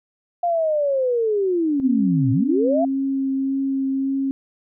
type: linear two-way sweep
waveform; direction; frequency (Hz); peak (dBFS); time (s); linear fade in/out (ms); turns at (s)
sine; down then up; 705 to 110 to 705; -17; 0.43-2.85; 5; 2.32
type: tone with vibrato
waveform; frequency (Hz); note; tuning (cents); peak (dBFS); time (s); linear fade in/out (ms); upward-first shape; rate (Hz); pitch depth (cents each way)
sine; 270; C#4; -45; -19; 1.8-4.31; 0; triangle; 1.8; 13
effects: none